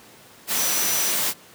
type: tone in noise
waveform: sine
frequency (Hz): 5900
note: F#8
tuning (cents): -6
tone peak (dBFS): -26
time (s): 0.54-1.14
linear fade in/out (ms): 50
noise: white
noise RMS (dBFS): -23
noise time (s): 0.47-1.34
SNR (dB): -6
effects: pink hiss -48 dBFS RMS until 1.54 s + high-pass 150 Hz 12 dB/octave